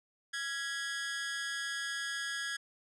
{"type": "tone with amplitude modulation", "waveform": "sawtooth", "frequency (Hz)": 1661.2, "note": "G#6", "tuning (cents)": 0, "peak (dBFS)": -28, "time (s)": [0.33, 2.57], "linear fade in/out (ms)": 10, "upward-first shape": "sine", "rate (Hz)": 284, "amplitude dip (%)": 75, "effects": ["resampled to 22050 Hz"]}